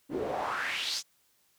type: noise with band-pass filter sweep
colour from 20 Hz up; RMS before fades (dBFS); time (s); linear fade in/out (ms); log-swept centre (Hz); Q
pink; -33; 0.09-1.03; 50; 280 to 6200; 3.6
effects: white hiss -69 dBFS RMS until 1.58 s